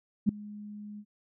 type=tone with ADSR envelope; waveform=sine; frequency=208.2 Hz; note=G#3; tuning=5 cents sharp; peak=-17 dBFS; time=0.26-1.05 s; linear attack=30 ms; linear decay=4 ms; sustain=-23 dB; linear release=62 ms; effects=none